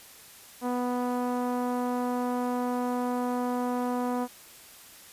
sawtooth tone with low-pass filter, 246.9 Hz, B3, in tune, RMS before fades -29 dBFS, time 0.61-4.28 s, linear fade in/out 50 ms, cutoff 990 Hz, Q 1.8, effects white hiss -50 dBFS RMS until 5.12 s + resampled to 32000 Hz

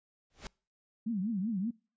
pink noise with exponential growth, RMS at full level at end -39 dBFS, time 0.3-0.47 s, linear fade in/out 2 ms, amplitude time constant 35 ms
sine tone with vibrato, 206.8 Hz, G#3, 7 cents flat, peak -30 dBFS, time 1.06-1.71 s, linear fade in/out 10 ms, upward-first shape triangle, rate 5.2 Hz, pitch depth 270 cents each way
effects noise-tail reverb RT60 0.4 s tail -26 dB re dry + resampled to 16000 Hz

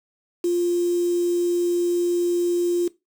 sine tone with quantisation, 349.1 Hz, F4, 1 cent flat, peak -18 dBFS, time 0.44-2.88 s, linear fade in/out 5 ms, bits 6, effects noise-tail reverb RT60 0.2 s tail -18 dB re dry

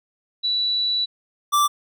sine / square tone pair in turn, 3945 / 1170.7 Hz, B7 / D6, -3 / -6 cents, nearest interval octave + major sixth, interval 2103 cents, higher first, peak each -19 / -16 dBFS, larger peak second, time 0.43-1.06 / 1.52-1.68 s, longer first, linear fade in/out 20 ms, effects none

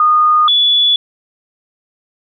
sine tone pair in turn, 1228 / 3430 Hz, D#6 / A7, -23 / -45 cents, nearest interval octave + tritone, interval 1778 cents, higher second, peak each -7 / -8 dBFS, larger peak first, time 0-0.48 / 0.48-0.96 s, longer neither, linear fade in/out 2 ms, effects none

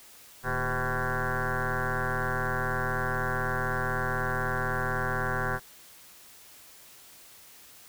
sine tone with frequency modulation, 764 Hz, G5, 45 cents flat, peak -26 dBFS, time 0.43-5.6 s, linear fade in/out 50 ms, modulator 124 Hz, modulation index 7.5, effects white hiss -52 dBFS RMS until 7.88 s

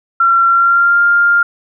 sine tone with pitch glide, 1364 to 1400.7 Hz, F6 to F6, -41 to +5 cents, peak -7 dBFS, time 0.2-1.43 s, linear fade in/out 5 ms, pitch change +46 cents, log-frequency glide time 0.46-1.01 s, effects none

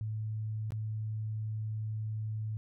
sine tone with dropouts, 108.6 Hz, A2, 22 cents flat, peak -33 dBFS, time 0.01-2.57 s, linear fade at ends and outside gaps 0 ms, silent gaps 0.706-0.721 s, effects none

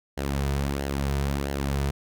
sawtooth tone with flanger, 69.6 Hz, C#2, 8 cents sharp, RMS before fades -27 dBFS, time 0.17-1.91 s, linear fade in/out 10 ms, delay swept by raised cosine 0.82 to 3.72 ms, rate 1.5 Hz, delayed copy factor -0.55, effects none

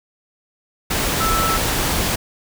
sine tone in noise, 1318.5 Hz, E6, in tune, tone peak -19 dBFS, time 1.2-1.57 s, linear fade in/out 10 ms, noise pink, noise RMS -20 dBFS, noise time 0.9-2.16 s, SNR -2 dB, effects none

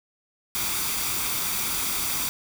white noise with comb filter, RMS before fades -27 dBFS, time 0.55-2.29 s, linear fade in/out 0 ms, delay 0.85 ms, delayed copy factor +0.5, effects none

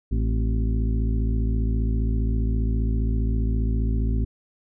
harmonic tone with a mistuned harmonic, 55 Hz, A1, in tune, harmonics 1 / 2 / 3 / 4 / 5 / 6 / 7, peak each -21 / -27 / -38 / -32 / -33 / -45 / -40 dBFS, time 0.11-4.25 s, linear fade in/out 10 ms, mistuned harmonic 5, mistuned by -71 cents, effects none

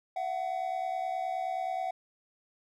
triangle tone pair together, 678 / 747.5 Hz, E5 / F#5, +49 / +17 cents, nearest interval major second, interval 168 cents, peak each -34 / -30 dBFS, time 0.16-1.91 s, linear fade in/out 5 ms, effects none

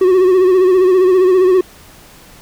triangle tone with vibrato, 370 Hz, F#4, in tune, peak -5 dBFS, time 0.01-1.61 s, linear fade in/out 5 ms, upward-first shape sine, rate 15 Hz, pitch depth 55 cents each way, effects pink hiss -41 dBFS RMS until 2.41 s

